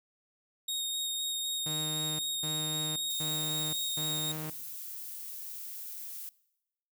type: tone with vibrato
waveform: sawtooth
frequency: 3729 Hz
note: A#7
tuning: in tune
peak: -29 dBFS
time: 0.68-4.32 s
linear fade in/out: 5 ms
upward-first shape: square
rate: 3.9 Hz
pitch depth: 9 cents each way
type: tone bursts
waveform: sawtooth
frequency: 155 Hz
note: D#3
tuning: 6 cents flat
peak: -33 dBFS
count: 4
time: 1.66-4.5 s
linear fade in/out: 5 ms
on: 530 ms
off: 240 ms
type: noise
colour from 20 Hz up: violet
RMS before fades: -42 dBFS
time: 3.1-6.29 s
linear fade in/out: 0 ms
effects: noise-tail reverb RT60 0.9 s tail -22 dB re dry